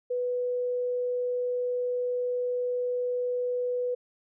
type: tone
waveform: sine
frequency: 493.9 Hz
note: B4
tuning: in tune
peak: -26 dBFS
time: 0.1-3.95 s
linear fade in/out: 10 ms
effects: none